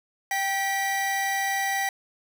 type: tone pair together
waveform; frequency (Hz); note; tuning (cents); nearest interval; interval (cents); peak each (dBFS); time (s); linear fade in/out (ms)
45% pulse; 783 / 1941.4; G5 / B6; -2 / -30; octave + major third; 1572; -27; 0.31-1.89; 2
effects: none